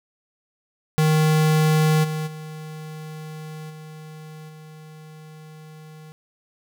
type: tone with level steps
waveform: square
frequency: 155.56 Hz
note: D#3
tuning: in tune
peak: -16 / -25 / -34 / -38 / -41 dBFS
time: 0.98-6.12 s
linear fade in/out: 0 ms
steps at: 2.03 / 2.26 / 3.69 / 4.48 s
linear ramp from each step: 20 ms
effects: none